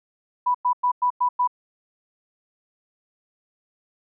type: tone bursts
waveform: sine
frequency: 987.8 Hz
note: B5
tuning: in tune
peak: -17 dBFS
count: 6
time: 0.46-1.476 s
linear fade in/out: 10 ms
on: 86 ms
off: 100 ms
effects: none